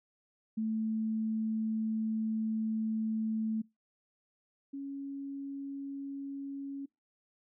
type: tone pair in turn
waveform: sine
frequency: 220 / 277.2 Hz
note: A3 / C#4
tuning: 0 / 0 cents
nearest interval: major third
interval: 400 cents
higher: second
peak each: -30 / -37 dBFS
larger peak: first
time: 0.57-3.62 / 4.73-6.86 s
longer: first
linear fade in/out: 10 ms
effects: noise-tail reverb RT60 0.2 s tail -23 dB re dry